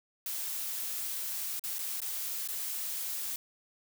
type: noise with dropouts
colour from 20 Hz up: blue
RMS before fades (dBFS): -36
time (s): 0.26-3.36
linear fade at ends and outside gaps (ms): 2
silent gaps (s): 1.595-1.638 / 1.785-1.79 / 2.004-2.017 / 2.476-2.486
effects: none